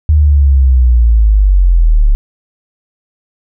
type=linear sweep; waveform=sine; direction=down; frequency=77.1 to 34.65 Hz; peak=-4 dBFS; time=0.09-2.15 s; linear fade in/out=0 ms; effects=none